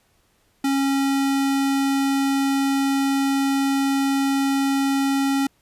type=tone; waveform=square; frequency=274 Hz; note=C#4; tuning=20 cents flat; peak=-19 dBFS; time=0.64-5.47 s; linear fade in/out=5 ms; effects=pink hiss -63 dBFS RMS until 5.61 s + resampled to 32000 Hz